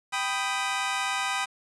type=chord; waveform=20% pulse; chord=G augmented; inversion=none; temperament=equal with one note detuned; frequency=784 / 994.1 / 1244.5 Hz; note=G5 / B5 / D#6; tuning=0 / +11 / 0 cents; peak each=-26 dBFS; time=0.12-1.46 s; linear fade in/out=20 ms; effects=resampled to 22050 Hz + 8-bit